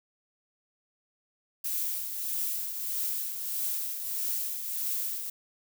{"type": "noise with tremolo", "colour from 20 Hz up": "violet", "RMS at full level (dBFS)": -30, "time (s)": [1.64, 5.3], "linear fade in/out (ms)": 5, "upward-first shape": "triangle", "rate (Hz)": 1.6, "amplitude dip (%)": 55, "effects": []}